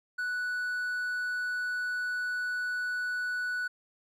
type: tone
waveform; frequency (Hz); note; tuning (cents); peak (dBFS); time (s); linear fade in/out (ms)
triangle; 1480; F#6; 0; -28; 0.18-3.68; 10
effects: none